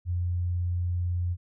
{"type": "tone", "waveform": "sine", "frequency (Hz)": 88.2, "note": "F2", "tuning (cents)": 18, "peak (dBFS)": -25, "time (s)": [0.05, 1.37], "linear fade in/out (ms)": 50, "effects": []}